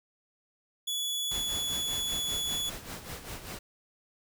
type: tone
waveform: sawtooth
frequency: 3412 Hz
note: G#7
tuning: 46 cents sharp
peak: -27 dBFS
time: 0.87-2.7 s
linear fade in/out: 10 ms
type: noise with tremolo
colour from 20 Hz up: pink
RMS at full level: -39 dBFS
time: 1.31-3.59 s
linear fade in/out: 5 ms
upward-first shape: sine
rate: 5.1 Hz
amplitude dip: 65%
effects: none